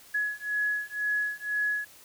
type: beating tone pair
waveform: sine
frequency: 1686 / 1688 Hz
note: G#6 / G#6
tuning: +26 / +28 cents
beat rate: 2 Hz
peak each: -30 dBFS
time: 0.14-1.85 s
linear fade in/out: 10 ms
effects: white hiss -53 dBFS RMS until 2.04 s